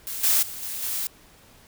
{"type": "noise with level steps", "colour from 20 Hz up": "blue", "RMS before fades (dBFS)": [-32, -20, -36, -32, -28], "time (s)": [0.07, 1.07], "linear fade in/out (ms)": 0, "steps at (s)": [0.23, 0.42, 0.62, 0.82], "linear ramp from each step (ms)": 10, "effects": ["pink hiss -53 dBFS RMS until 1.67 s"]}